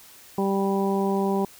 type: harmonic tone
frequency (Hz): 196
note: G3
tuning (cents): 0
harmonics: 1 / 2 / 3 / 4 / 5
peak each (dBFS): -24 / -25 / -34 / -30 / -32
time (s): 0.38-1.45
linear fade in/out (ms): 2
effects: white hiss -49 dBFS RMS until 1.59 s